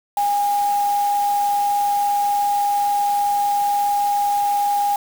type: tone in noise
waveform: sine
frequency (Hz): 815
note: G#5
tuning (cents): -33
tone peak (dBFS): -16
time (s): 0.17-4.96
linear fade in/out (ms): 2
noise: white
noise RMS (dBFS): -34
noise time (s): 0.17-4.96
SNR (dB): +15
effects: none